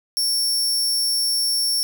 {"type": "tone", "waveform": "sawtooth", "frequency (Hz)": 5460, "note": "F8", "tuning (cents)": -40, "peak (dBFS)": -16, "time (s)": [0.17, 1.83], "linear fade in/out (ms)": 0, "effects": []}